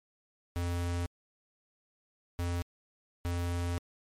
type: tone bursts at uneven times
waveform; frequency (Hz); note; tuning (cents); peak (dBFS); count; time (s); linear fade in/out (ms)
square; 87; F2; -6; -31; 3; 0.56-1.06 / 2.39-2.62 / 3.25-3.78; 0
effects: MP3 64 kbps